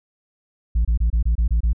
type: tone bursts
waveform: sine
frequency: 56.4 Hz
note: A1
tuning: 44 cents sharp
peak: -12 dBFS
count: 8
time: 0.75-1.732 s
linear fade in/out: 10 ms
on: 100 ms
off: 26 ms
effects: tanh soft clip ceiling -14 dBFS